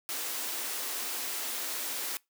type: high-pass noise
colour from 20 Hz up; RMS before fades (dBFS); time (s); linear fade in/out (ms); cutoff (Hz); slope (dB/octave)
white; -35; 0.09-2.17; 0; 240; 96
effects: noise-tail reverb RT60 0.2 s tail -23 dB re dry